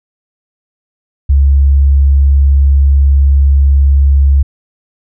sine tone, 69.3 Hz, C#2, in tune, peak -4 dBFS, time 1.29-4.43 s, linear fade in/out 10 ms, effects none

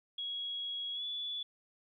sine tone with pitch glide, 3322 to 3441 Hz, G#7 to A7, 0 to -39 cents, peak -36 dBFS, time 0.18-1.43 s, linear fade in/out 5 ms, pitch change +61 cents, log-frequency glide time 0.93-1.04 s, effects 13-bit

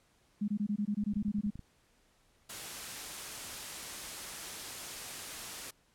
sine tone bursts, 206.8 Hz, G#3, 7 cents flat, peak -29 dBFS, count 12, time 0.41-1.505 s, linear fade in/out 10 ms, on 72 ms, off 21 ms
clicks, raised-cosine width 5 ms, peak -33 dBFS, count 9, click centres 1.036 / 1.136 / 1.169 / 1.226 / 1.283 / 1.386 / 1.466 / 1.556 / 1.593 s
white noise, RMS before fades -42 dBFS, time 2.49-5.71 s, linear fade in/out 10 ms
effects pink hiss -69 dBFS RMS until 5.94 s + low-pass 11000 Hz 12 dB/octave

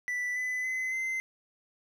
triangle tone with pitch steps, 1975.5 / 2005 / 2036 / 2067 Hz, B6 / B6 / C7 / C7, 0 / +26 / -48 / -22 cents, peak -28 dBFS, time 0.08-1.2 s, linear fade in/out 0 ms, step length 280 ms, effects none

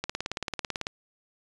click train, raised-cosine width 0.2 ms, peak -13 dBFS, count 16, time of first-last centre 0.04-0.869 s, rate 18.1 Hz, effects resampled to 22050 Hz

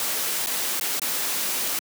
white noise with dropouts, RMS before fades -26 dBFS, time 0-1.79 s, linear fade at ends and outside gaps 1 ms, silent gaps 0.462-0.47 / 0.798-0.81 / 0.995-1.018 s, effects high-pass 200 Hz 12 dB/octave

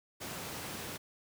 pink high-pass noise, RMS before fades -42 dBFS, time 0.2-0.98 s, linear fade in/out 20 ms, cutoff 110 Hz, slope 12 dB/octave, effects none

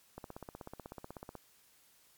click train, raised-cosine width 1 ms, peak -30 dBFS, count 20, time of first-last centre 0.18-1.353 s, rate 16.2 Hz, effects white hiss -66 dBFS RMS until 2.17 s + MP3 96 kbps

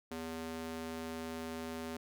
square tone with high-pass filter, 81.4 Hz, E2, 21 cents flat, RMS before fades -42 dBFS, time 0.11-1.97 s, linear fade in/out 5 ms, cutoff 260 Hz, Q 1.2, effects none

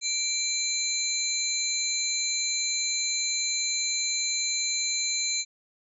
sine tone cluster, 2344 / 4085 / 6400 / 7120 Hz, D7 / C8 / G8 / A8, -4 / -42 / +35 / +20 cents, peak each -34 / -29 / -33 / -30 dBFS, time 0.01-5.45 s, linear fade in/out 50 ms, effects none

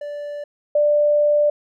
triangle / sine tone pair in turn, 584 / 590.8 Hz, D5 / D5, -10 / +10 cents, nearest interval unison, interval 20 cents, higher second, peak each -25 / -13 dBFS, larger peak second, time 0.01-0.44 / 0.75-1.5 s, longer second, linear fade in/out 5 ms, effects none

